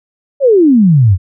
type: exponential sweep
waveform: sine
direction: down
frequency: 581 to 85.2 Hz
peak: -4 dBFS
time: 0.4-1.18 s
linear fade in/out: 50 ms
effects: none